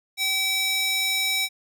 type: tone with high-pass filter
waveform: square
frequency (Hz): 767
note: G5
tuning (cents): -38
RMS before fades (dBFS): -24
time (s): 0.17-1.49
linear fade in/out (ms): 50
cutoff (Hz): 2900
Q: 1.8
effects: none